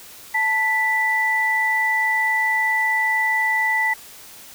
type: tone pair together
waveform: sine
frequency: 880 / 1975.5 Hz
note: A5 / B6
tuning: 0 / 0 cents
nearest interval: octave + major second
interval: 1400 cents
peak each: -23 / -18 dBFS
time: 0.34-3.94 s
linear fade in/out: 10 ms
effects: white hiss -42 dBFS RMS until 4.54 s